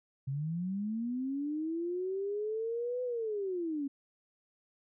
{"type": "linear two-way sweep", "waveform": "sine", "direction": "up then down", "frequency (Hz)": [130.81, 504, 270.8], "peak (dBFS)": -32, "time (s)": [0.27, 3.88], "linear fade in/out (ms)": 10, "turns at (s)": 3.03, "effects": []}